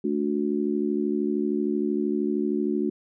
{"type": "harmonic tone", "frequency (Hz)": 73, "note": "D2", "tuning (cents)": -10, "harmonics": [3, 4, 5], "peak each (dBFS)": [-27, -27, -27], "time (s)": [0.04, 2.9], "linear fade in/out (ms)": 5, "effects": []}